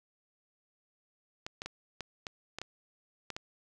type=clicks; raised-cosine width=0.2 ms; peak=-21 dBFS; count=9; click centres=1.465 / 1.619 / 1.66 / 2.007 / 2.268 / 2.586 / 2.616 / 3.303 / 3.365 s; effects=none